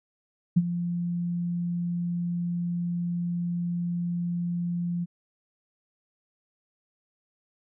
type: tone with ADSR envelope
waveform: sine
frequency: 173.6 Hz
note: F3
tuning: 10 cents flat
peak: -14 dBFS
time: 0.56-5.06 s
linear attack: 13 ms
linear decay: 41 ms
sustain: -12 dB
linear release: 29 ms
effects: none